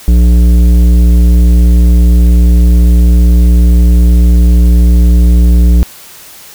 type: tone with tanh clipping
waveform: sine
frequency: 59.2 Hz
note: A#1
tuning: 27 cents sharp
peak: -4 dBFS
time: 0.08-5.83 s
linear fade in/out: 0 ms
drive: 12 dB
effects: white hiss -33 dBFS RMS until 6.54 s